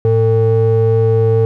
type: ring-modulated tone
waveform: triangle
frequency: 170.6 Hz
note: F3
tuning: 40 cents flat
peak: -4 dBFS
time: 0.05-1.45 s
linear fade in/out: 0 ms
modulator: 280 Hz
effects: none